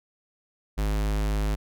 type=tone; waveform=square; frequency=51.91 Hz; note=G#1; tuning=in tune; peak=-24 dBFS; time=0.77-1.56 s; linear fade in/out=20 ms; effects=none